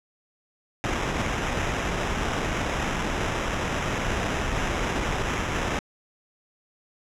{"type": "noise with sample-and-hold", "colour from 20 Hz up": "pink", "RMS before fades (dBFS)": -27, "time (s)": [0.84, 5.79], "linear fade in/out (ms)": 0, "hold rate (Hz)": 4410, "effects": ["low-pass 7000 Hz 12 dB/octave"]}